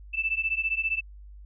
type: beating tone pair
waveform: sine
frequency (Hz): 2637 / 2652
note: E7 / E7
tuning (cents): 0 / +10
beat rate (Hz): 15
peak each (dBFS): -28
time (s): 0.13-1.01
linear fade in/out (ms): 20
effects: added 50 Hz sine -43 dBFS peak until 1.45 s